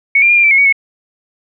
sine tone with pitch steps, 2220 / 2383 / 2416 / 2392 / 2328 / 2170 / 2250 / 2194 Hz, C#7 / D7 / D7 / D7 / D7 / C#7 / C#7 / C#7, +2 / +25 / +48 / +31 / -16 / -37 / +25 / -18 cents, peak -6 dBFS, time 0.15-0.726 s, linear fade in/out 5 ms, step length 72 ms, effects none

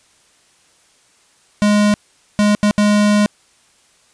square tone bursts at uneven times, 207.7 Hz, G#3, in tune, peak -11 dBFS, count 4, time 1.62-1.94 / 2.39-2.55 / 2.63-2.71 / 2.78-3.26 s, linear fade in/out 0 ms, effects white hiss -54 dBFS RMS until 4.13 s + resampled to 22050 Hz

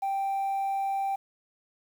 sine tone, 784 Hz, G5, in tune, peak -24 dBFS, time 0.02-1.16 s, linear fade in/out 10 ms, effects tanh soft clip ceiling -25 dBFS + 9-bit

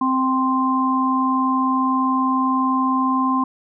harmonic tone, 261.6 Hz, C4, in tune, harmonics 1 / 3 / 4, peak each -19 / -28 / -19 dBFS, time 0.01-3.44 s, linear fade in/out 5 ms, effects none

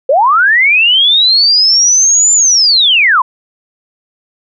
sine linear two-way sweep, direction up then down, 496.3 to 7190 to 948 Hz, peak -5 dBFS, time 0.09-3.22 s, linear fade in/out 5 ms, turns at 2.33 s, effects none

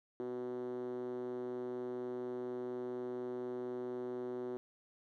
5% pulse tone with band-pass filter, 124.2 Hz, B2, 10 cents sharp, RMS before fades -41 dBFS, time 0.2-4.57 s, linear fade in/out 0 ms, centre 330 Hz, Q 9.8, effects none

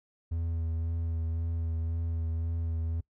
triangle tone with vibrato, 82.41 Hz, E2, in tune, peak -27 dBFS, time 0.31-3.01 s, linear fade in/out 10 ms, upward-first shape sine, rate 1.9 Hz, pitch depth 20 cents each way, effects noise-tail reverb RT60 0.1 s tail -23 dB re dry

